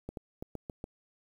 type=clicks; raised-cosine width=2 ms; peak=-25 dBFS; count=6; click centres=0.09 / 0.172 / 0.425 / 0.553 / 0.698 / 0.841 s; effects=9-bit